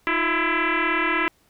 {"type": "tone with frequency modulation", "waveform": "sine", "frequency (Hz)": 352.3, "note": "F4", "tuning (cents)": 15, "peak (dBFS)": -19, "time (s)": [0.07, 1.28], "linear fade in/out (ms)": 0, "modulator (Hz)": 334, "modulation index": 6.8, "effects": ["pink hiss -62 dBFS RMS until 1.49 s"]}